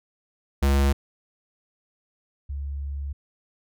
square / sine tone pair in turn, 69.2 / 70.29 Hz, C#2 / C#2, -2 / +25 cents, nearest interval unison, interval 27 cents, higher second, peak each -18 / -28 dBFS, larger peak first, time 0.62-0.93 / 2.49-3.13 s, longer second, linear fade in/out 10 ms, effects none

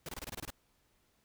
pink noise bursts, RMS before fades -42 dBFS, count 9, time 0.06-0.504 s, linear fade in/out 2 ms, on 28 ms, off 24 ms, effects pink hiss -73 dBFS RMS until 1.24 s

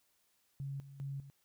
sine tone with tremolo, 138.3 Hz, C#3, 4 cents flat, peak -38 dBFS, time 0.6-1.3 s, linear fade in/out 0 ms, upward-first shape square, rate 2.5 Hz, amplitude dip 75%, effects white hiss -75 dBFS RMS until 1.44 s

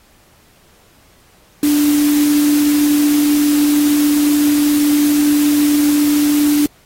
sine tone in noise, 293.7 Hz, D4, in tune, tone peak -10 dBFS, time 1.63-6.66 s, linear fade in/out 2 ms, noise white, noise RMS -24 dBFS, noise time 1.63-6.66 s, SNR +11 dB, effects pink hiss -51 dBFS RMS until 6.85 s + AAC 48 kbps

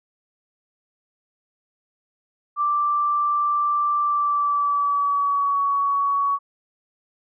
sine tone with pitch glide, 1174.7 to 1123.6 Hz, D6 to C#6, 0 to +23 cents, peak -18 dBFS, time 2.56-6.39 s, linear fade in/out 50 ms, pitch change -77 cents, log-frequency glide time 4.02-5.64 s, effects none

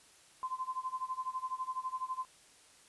sine tone with tremolo, 1033 Hz, C6, 22 cents flat, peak -32 dBFS, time 0.43-2.25 s, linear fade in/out 0 ms, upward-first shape sine, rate 12 Hz, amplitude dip 90%, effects white hiss -61 dBFS RMS until 2.88 s + resampled to 24000 Hz

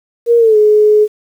sine tone with pitch glide, 470 to 423.6 Hz, A#4 to G#4, +14 to +34 cents, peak -5 dBFS, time 0.26-1.08 s, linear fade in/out 50 ms, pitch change -180 cents, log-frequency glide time 0.38-0.57 s, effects 7-bit

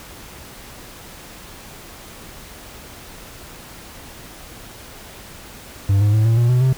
triangle tone with pitch steps, 99 / 103.68 / 108.59 / 113.72 / 119.1 / 124.73 / 130.63 Hz, G2 / G#2 / A2 / A#2 / A#2 / B2 / C3, +18 / -2 / -22 / -42 / +38 / +18 / -2 cents, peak -10 dBFS, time 5.89-6.73 s, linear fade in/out 5 ms, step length 120 ms, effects pink hiss -39 dBFS RMS until 6.77 s

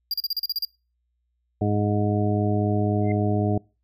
square tone bursts, 4792 Hz, D8, 34 cents sharp, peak -23 dBFS, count 9, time 0.11-0.65 s, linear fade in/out 2 ms, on 28 ms, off 36 ms
harmonic tone, 103.83 Hz, G#2, in tune, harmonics 1 / 2 / 3 / 4 / 6 / 7, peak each -23 / -26 / -28 / -29 / -31 / -31 dBFS, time 1.61-3.58 s, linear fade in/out 5 ms
sine tone with exponential growth, 2087 Hz, C7, 5 cents flat, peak -31 dBFS, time 3.01-3.12 s, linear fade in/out 5 ms, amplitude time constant 22 ms
effects noise-tail reverb RT60 0.3 s tail -25 dB re dry + added 60 Hz sine -70 dBFS peak until 3.83 s

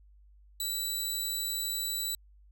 15% pulse tone, 3951 Hz, B7, in tune, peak -24 dBFS, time 0.6-2.15 s, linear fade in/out 2 ms, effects added 50 Hz sine -55 dBFS peak until 2.51 s

